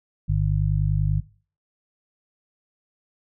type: harmonic tone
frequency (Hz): 50.2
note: G1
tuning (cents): +42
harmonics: 1 / 2 / 3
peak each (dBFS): -23 / -23 / -23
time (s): 0.28-1.21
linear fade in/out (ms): 20
effects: noise-tail reverb RT60 0.4 s tail -20 dB re dry